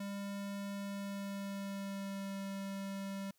square tone with pitch glide, 199.7 to 196.04 Hz, G3 to G3, +32 to 0 cents, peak -40 dBFS, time 0-3.31 s, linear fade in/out 5 ms, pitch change -32 cents, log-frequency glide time 0.73-2.4 s, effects white hiss -75 dBFS RMS until 3.38 s

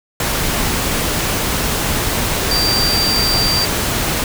sine tone in noise, 4699 Hz, D8, in tune, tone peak -15 dBFS, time 2.51-3.65 s, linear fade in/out 2 ms, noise pink, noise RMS -18 dBFS, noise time 0.2-4.24 s, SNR 0 dB, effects none

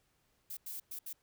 violet noise bursts at uneven times, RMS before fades -43 dBFS, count 4, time 0.5-0.57 / 0.66-0.8 / 0.91-0.99 / 1.06-1.13 s, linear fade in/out 5 ms, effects pink hiss -75 dBFS RMS until 1.22 s

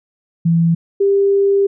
sine tone pair in turn, 166.9 / 397 Hz, E3 / G4, +22 / +22 cents, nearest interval octave + minor third, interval 1500 cents, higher second, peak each -10 dBFS, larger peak neither, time 0.45-0.75 / 1-1.67 s, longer second, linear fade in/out 10 ms, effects none

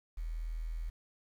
sine tone with quantisation, 40.68 Hz, E1, 22 cents flat, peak -35 dBFS, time 0.17-0.9 s, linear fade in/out 10 ms, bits 10, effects none

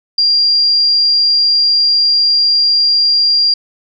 sine tone, 4776 Hz, D8, 28 cents sharp, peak -8 dBFS, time 0.18-3.54 s, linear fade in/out 5 ms, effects none

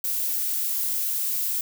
violet noise, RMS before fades -26 dBFS, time 0.04-1.61 s, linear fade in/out 2 ms, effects none

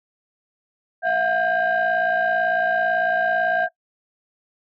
sine tone cluster, 662 / 720 / 1594 Hz, E5 / F#5 / G6, +7 / -47 / +28 cents, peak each -21 dBFS, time 1.02-3.69 s, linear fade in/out 50 ms, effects noise-tail reverb RT60 0.1 s tail -22 dB re dry + tanh soft clip ceiling -12 dBFS

